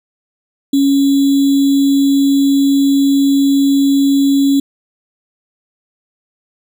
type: tone with sample-and-hold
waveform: sine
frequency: 277.2 Hz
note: C#4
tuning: in tune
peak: -8 dBFS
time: 0.73-4.6 s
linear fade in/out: 5 ms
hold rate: 3675 Hz
effects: none